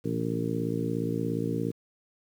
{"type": "harmonic tone with a mistuned harmonic", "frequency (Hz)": 57.1, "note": "A#1", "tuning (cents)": -35, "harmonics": [2, 3, 4, 5, 6, 7, 8], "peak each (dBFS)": [-34, -33, -35, -33, -37, -38, -35], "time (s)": [0.04, 1.72], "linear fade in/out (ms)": 20, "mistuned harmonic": 2, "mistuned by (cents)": 65, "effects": ["9-bit"]}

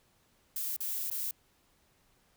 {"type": "noise with dropouts", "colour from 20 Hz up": "violet", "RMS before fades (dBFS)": -35, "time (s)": [0.56, 1.31], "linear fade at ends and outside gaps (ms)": 2, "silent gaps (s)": [[0.764, 0.805], [1.101, 1.113]], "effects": ["pink hiss -69 dBFS RMS until 2.36 s"]}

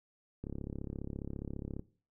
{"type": "click train", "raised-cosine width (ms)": 3, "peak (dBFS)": -27, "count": 48, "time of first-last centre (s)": [0.44, 1.794], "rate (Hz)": 34.7, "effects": ["noise-tail reverb RT60 0.4 s tail -18 dB re dry"]}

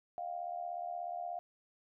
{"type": "tone with amplitude modulation", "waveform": "sine", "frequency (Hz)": 702, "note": "F5", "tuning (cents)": 9, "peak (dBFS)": -34, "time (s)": [0.18, 1.39], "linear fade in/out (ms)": 0, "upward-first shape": "sine", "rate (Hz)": 76.7, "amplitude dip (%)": 75, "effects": []}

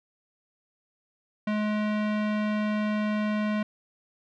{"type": "tone with low-pass filter", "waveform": "square", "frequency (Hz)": 211.6, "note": "G#3", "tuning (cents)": 33, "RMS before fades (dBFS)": -27, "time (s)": [1.47, 3.63], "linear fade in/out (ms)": 5, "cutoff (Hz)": 2500, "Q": 1.2, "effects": []}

